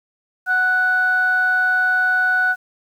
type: tone pair together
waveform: sine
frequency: 740 / 1480 Hz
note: F#5 / F#6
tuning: 0 / 0 cents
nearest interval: octave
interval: 1200 cents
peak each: -23 / -14 dBFS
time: 0.46-2.56 s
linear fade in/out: 50 ms
effects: tanh soft clip ceiling -8 dBFS + 8-bit